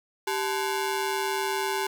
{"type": "ring-modulated tone", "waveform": "sawtooth", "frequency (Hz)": 632, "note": "D#5", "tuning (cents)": 27, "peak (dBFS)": -19, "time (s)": [0.27, 1.87], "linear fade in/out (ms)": 5, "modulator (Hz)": 242, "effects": ["10-bit"]}